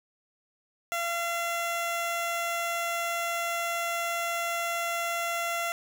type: tone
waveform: 15% pulse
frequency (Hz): 683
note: F5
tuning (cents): -39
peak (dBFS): -22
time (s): 0.92-5.72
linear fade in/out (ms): 0
effects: none